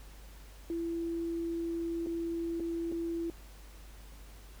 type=tone with dropouts; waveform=sine; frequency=335.1 Hz; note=E4; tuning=29 cents sharp; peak=-32 dBFS; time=0.7-3.3 s; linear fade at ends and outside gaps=1 ms; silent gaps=2.062-2.069 / 2.598-2.604 / 2.917-2.923 s; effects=added 50 Hz sine -49 dBFS peak until 4.6 s + pink hiss -57 dBFS RMS until 4.6 s